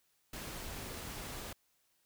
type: noise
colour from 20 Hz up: pink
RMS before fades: -44 dBFS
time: 0.33-1.53 s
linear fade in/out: 5 ms
effects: white hiss -75 dBFS RMS until 2.05 s